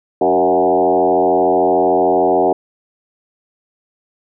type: tone with frequency modulation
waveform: sine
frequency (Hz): 554.4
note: C#5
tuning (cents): 0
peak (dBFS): -10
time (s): 0.21-2.53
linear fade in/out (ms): 5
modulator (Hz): 86.7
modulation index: 2.9
effects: none